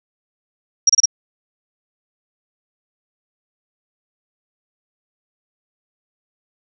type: tone bursts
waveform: sine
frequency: 5630 Hz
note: F8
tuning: 13 cents sharp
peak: -8 dBFS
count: 4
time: 0.87-1.057 s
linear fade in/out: 5 ms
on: 25 ms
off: 29 ms
effects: none